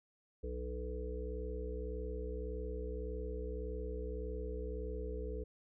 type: harmonic tone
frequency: 61.74 Hz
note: B1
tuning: in tune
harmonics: 1 / 3 / 5 / 7 / 8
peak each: -40 / -52 / -51 / -44 / -47 dBFS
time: 0.43-5.44 s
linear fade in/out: 10 ms
effects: none